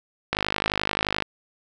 click train, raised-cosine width 0.3 ms, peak -6 dBFS, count 47, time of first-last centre 0.33-1.223 s, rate 51.5 Hz, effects none

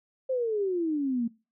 sine exponential sweep, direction down, 533 to 226 Hz, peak -25 dBFS, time 0.29-1.28 s, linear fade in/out 10 ms, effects noise-tail reverb RT60 0.3 s tail -21 dB re dry

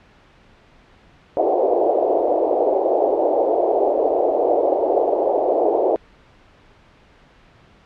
white band-pass noise, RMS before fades -18 dBFS, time 1.37-5.96 s, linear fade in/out 0 ms, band 340 to 730 Hz, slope 48 dB/octave, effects pink hiss -51 dBFS RMS until 7.85 s + low-pass 3000 Hz 12 dB/octave

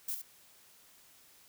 violet noise with echo, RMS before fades -36 dBFS, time 0.08-0.15 s, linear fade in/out 5 ms, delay 68 ms, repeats 1, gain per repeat -7 dB, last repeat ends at 0.218 s, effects white hiss -61 dBFS RMS until 1.48 s

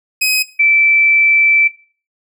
sawtooth / sine tone pair in turn, 2527 / 2326 Hz, D#7 / D7, +26 / -17 cents, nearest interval minor second, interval 143 cents, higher first, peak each -8 dBFS, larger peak neither, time 0.21-0.43 / 0.59-1.68 s, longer second, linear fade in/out 10 ms, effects noise-tail reverb RT60 0.4 s tail -17 dB re dry

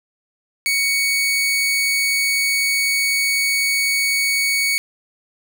sawtooth tone, 2232 Hz, C#7, 11 cents sharp, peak -13 dBFS, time 0.66-4.78 s, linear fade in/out 0 ms, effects none

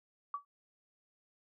sine tone with exponential decay, 1146 Hz, D6, 43 cents flat, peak -31 dBFS, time 0.34-0.45 s, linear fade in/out 2 ms, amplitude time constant 22 ms, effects none

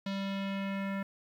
square tone with low-pass filter sweep, 196 Hz, G3, in tune, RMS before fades -35 dBFS, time 0.06-1.03 s, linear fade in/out 5 ms, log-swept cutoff 4000 to 1900 Hz, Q 2.2, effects 10-bit

